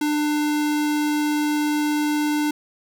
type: tone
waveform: square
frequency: 298.6 Hz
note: D4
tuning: 29 cents sharp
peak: -20 dBFS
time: 0.01-2.51 s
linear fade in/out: 5 ms
effects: none